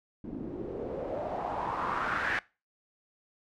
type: noise with low-pass filter sweep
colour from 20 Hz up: white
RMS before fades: -34 dBFS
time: 0.24-2.39 s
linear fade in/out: 2 ms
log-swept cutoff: 260 to 1800 Hz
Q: 3.9
effects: noise-tail reverb RT60 0.3 s tail -22 dB re dry